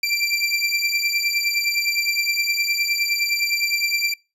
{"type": "beating tone pair", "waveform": "25% pulse", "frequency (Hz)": [2349, 2358.7], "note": ["D7", "D7"], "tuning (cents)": [0, 7], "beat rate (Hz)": 9.7, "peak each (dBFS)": [-19, -18], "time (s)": [0.03, 4.14], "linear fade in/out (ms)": 5, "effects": ["noise-tail reverb RT60 0.3 s tail -26 dB re dry", "resampled to 32000 Hz"]}